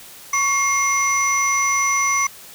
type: tone cluster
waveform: sine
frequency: 1111 / 2130 / 5970 Hz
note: C#6 / C7 / F#8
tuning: +4 / +30 / +15 cents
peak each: -19 dBFS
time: 0.33-2.27 s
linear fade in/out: 5 ms
effects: tanh soft clip ceiling -11 dBFS + white hiss -41 dBFS RMS until 2.54 s